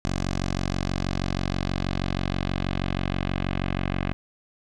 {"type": "tone with low-pass filter sweep", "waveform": "10% pulse", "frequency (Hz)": 46.25, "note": "F#1", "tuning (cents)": 0, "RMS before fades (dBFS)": -27, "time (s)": [0.05, 4.13], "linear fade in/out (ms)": 0, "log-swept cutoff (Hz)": [6400, 2600], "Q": 1.6, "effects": []}